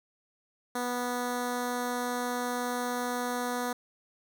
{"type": "tone with notch filter", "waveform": "10% pulse", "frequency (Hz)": 245.5, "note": "B3", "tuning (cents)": -10, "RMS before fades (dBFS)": -32, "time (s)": [0.75, 3.73], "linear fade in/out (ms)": 5, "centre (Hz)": 3000, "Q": 1.9, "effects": []}